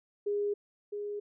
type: tone pair in turn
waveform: sine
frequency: 410 / 412.3 Hz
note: G#4 / G#4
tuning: -22 / -13 cents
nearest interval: unison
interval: 9 cents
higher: second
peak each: -28 / -34 dBFS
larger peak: first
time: 0.26-0.54 / 0.92-1.2 s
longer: neither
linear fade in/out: 10 ms
effects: none